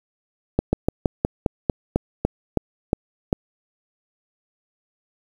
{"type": "slowing click train", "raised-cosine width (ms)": 2, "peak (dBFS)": -4, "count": 12, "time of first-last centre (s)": [0.59, 3.329], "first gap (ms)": 140, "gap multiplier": 1.11, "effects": ["7-bit"]}